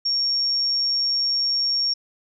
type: tone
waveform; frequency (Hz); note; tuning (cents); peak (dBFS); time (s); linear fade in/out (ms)
sine; 5530; F8; -18; -19; 0.05-1.94; 10
effects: none